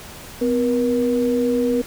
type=tone pair together; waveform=sine; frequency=253.1 / 477.8 Hz; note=B3 / A#4; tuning=+43 / +43 cents; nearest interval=major seventh; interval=1100 cents; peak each=-19 dBFS; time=0.41-1.82 s; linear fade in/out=10 ms; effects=pink hiss -38 dBFS RMS until 1.86 s